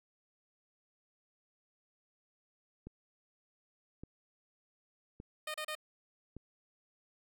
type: click train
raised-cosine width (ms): 3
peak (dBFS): -33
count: 4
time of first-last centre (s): 2.87-6.367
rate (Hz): 0.858
type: tone bursts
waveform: 10% pulse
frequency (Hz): 614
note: D#5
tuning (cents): -23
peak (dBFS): -29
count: 3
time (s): 5.47-5.752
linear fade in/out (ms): 5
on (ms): 72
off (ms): 33
effects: none